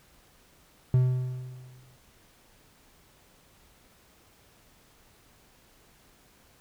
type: tone with exponential decay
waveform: triangle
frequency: 127.1 Hz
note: C3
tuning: 50 cents flat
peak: -15 dBFS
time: 0.94-1.96 s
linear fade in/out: 2 ms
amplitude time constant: 220 ms
effects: pink hiss -60 dBFS RMS until 6.6 s